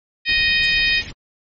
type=harmonic tone; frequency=622.3 Hz; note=D#5; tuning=in tune; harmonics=3 / 4 / 5 / 6 / 7 / 8; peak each=-20 / -18 / -25 / -23 / -28 / -25 dBFS; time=0.25-1.03 s; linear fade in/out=50 ms
type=noise with tremolo; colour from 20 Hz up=brown; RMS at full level=-32 dBFS; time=0.28-1.13 s; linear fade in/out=10 ms; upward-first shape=triangle; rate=10 Hz; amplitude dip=40%
type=high-pass noise; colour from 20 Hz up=pink; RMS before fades=-35 dBFS; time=0.63-1.11 s; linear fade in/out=5 ms; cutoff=1800 Hz; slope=48 dB/octave
effects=MP3 32 kbps